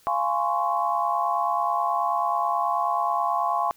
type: chord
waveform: sine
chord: Db major seventh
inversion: first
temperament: just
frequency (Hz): 693 / 831.5 / 1039.4 / 1108.7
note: F5 / Ab5 / C6 / Db6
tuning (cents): -14 / +2 / -12 / 0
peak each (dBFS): -27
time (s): 0.07-3.71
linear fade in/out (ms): 0
effects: white hiss -58 dBFS RMS until 3.76 s